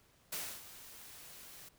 white noise with ADSR envelope, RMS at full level -39 dBFS, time 0.32-1.69 s, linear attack 8 ms, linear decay 280 ms, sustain -14 dB, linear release 7 ms, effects pink hiss -68 dBFS RMS until 1.78 s

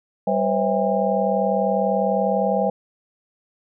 sine tone cluster, 196.4 / 499 / 539 / 651 / 807 Hz, G3 / B4 / C#5 / E5 / G#5, +4 / +18 / -49 / -22 / -50 cents, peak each -24 dBFS, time 0.27-2.7 s, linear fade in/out 5 ms, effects none

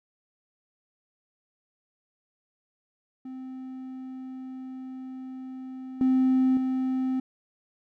triangle tone with level steps, 259.7 Hz, C4, 13 cents flat, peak -34 / -16 / -22 dBFS, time 3.25-7.2 s, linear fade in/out 5 ms, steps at 6.01 / 6.57 s, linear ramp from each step 2 ms, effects tanh soft clip ceiling -14 dBFS

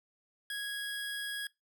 25% pulse tone, 1657 Hz, G#6, 4 cents flat, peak -32 dBFS, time 0.5-1.47 s, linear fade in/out 2 ms, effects noise-tail reverb RT60 0.2 s tail -23 dB re dry

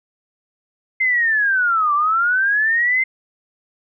sine linear two-way sweep, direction down then up, 2093 to 1151 to 2093 Hz, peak -14 dBFS, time 1-3.04 s, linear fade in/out 10 ms, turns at 1.94 s, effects none

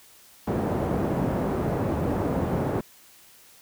pink band-pass noise, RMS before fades -26 dBFS, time 0.47-2.81 s, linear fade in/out 5 ms, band 100 to 700 Hz, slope 12 dB/octave, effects white hiss -53 dBFS RMS until 3.61 s

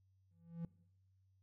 triangle tone with exponential growth, 168 Hz, E3, 33 cents sharp, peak -36 dBFS, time 0.31-0.65 s, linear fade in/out 2 ms, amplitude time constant 73 ms, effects noise-tail reverb RT60 0.8 s tail -21 dB re dry + added 95 Hz sine -70 dBFS peak until 1.42 s

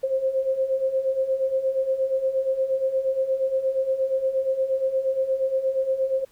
sine beating tone pair, 523.3 / 531.8 Hz, C5 / C5, 0 / +28 cents, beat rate 8.5 Hz, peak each -27 / -22 dBFS, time 0.03-6.25 s, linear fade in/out 10 ms, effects pink hiss -59 dBFS RMS until 6.31 s

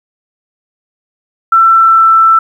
sine tone with pitch glide, 1340 to 1330 Hz, E6 to E6, +28 to +15 cents, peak -3 dBFS, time 1.52-2.39 s, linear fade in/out 5 ms, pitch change -13 cents, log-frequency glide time 1.73-2.12 s, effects 7-bit

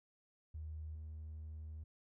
triangle tone with level steps, 78 Hz, D#2, 5 cents sharp, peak -39 / -42 dBFS, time 0.54-1.84 s, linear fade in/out 10 ms, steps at 0.95 s, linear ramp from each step 2 ms, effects tanh soft clip ceiling -41 dBFS

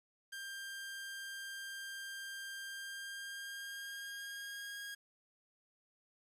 sawtooth tone with pitch glide, 1591 to 1632.9 Hz, G6 to G#6, +25 to -30 cents, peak -40 dBFS, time 0.32-4.95 s, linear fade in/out 10 ms, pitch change +45 cents, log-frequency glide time 2.65-4.8 s, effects resampled to 32000 Hz + 11-bit

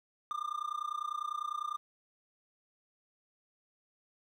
triangle tone with amplitude modulation, 1203 Hz, D6, 41 cents sharp, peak -29 dBFS, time 0.31-1.77 s, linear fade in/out 0 ms, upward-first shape sine, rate 30 Hz, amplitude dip 95%, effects none

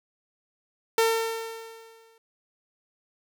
sawtooth tone with exponential decay, 452.4 Hz, A4, 48 cents sharp, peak -14 dBFS, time 0.98-2.18 s, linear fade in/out 2 ms, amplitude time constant 260 ms, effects none

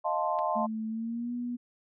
sine chord, F dominant seventh, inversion third, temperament equal, 622.3 / 698.5 / 880 / 1046.5 Hz, Eb5 / F5 / A5 / C6, 0 / 0 / 0 / 0 cents, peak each -32 dBFS, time 0.04-0.67 s, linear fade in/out 20 ms
clicks, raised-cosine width 0.3 ms, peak -33 dBFS, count 2, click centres 0.388 / 0.391 s
sine tone with pitch glide, 220 to 242.7 Hz, A3 to B3, 0 to -30 cents, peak -31 dBFS, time 0.55-1.57 s, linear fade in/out 20 ms, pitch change +170 cents, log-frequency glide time 0.88-1.33 s
effects none

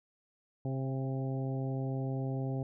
harmonic tone with a mistuned harmonic, 132.9 Hz, C3, 27 cents sharp, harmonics 1 / 2 / 3 / 4 / 5 / 6, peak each -33 / -39 / -43 / -45 / -47 / -49 dBFS, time 0.65-2.63 s, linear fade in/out 2 ms, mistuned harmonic 5, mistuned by +16 cents, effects none

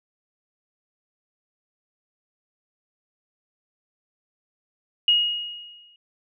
sine tone with exponential decay, 2878 Hz, F#7, 49 cents flat, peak -13 dBFS, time 5.08-5.96 s, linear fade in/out 2 ms, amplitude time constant 190 ms, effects none

